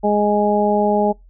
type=harmonic tone; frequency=207.7 Hz; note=G#3; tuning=in tune; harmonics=1 / 2 / 3 / 4; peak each=-19 / -19 / -19 / -19 dBFS; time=0.03-1.13 s; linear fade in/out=20 ms; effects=noise-tail reverb RT60 0.2 s tail -26 dB re dry + added 43 Hz sine -43 dBFS peak until 1.29 s